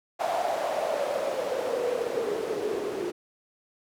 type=noise with band-pass filter sweep; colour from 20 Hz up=white; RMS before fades=-29 dBFS; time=0.19-3.12 s; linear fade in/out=20 ms; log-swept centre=710 to 370 Hz; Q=7.2; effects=none